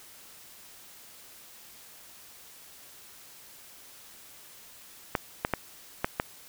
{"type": "clicks", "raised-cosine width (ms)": 0.5, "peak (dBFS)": -10, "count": 5, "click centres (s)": [5.152, 5.449, 5.537, 6.045, 6.199], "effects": ["white hiss -51 dBFS RMS until 6.48 s"]}